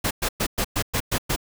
pink noise bursts, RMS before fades -23 dBFS, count 8, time 0.04-1.362 s, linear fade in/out 10 ms, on 69 ms, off 110 ms, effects none

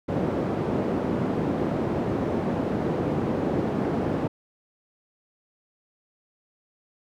white band-pass noise, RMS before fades -26 dBFS, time 0.08-4.28 s, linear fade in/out 10 ms, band 120 to 390 Hz, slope 12 dB/octave, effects none

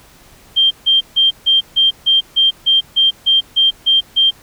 sine tone bursts, 3170 Hz, G7, 19 cents sharp, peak -8 dBFS, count 13, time 0.56-4.31 s, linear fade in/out 20 ms, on 150 ms, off 150 ms, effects pink hiss -45 dBFS RMS until 4.42 s

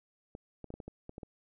clicks, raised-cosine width 2 ms, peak -30 dBFS, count 9, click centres 0.351 / 0.643 / 0.704 / 0.74 / 0.802 / 0.88 / 1.094 / 1.181 / 1.232 s, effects none

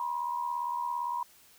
sine tone pair together, 963 / 1040.6 Hz, B5 / C6, -44 / -10 cents, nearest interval minor second, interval 134 cents, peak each -31 / -37 dBFS, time 0-1.23 s, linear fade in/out 2 ms, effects white hiss -59 dBFS RMS until 1.58 s

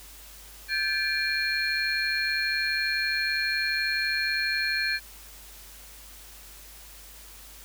sine tone cluster, 1577 / 1729 / 2374 / 4249 Hz, G6 / A6 / D7 / C8, +10 / -31 / +18 / +26 cents, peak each -30 dBFS, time 0.68-5 s, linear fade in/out 50 ms, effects added 50 Hz sine -50 dBFS peak until 7.64 s + white hiss -48 dBFS RMS until 7.64 s

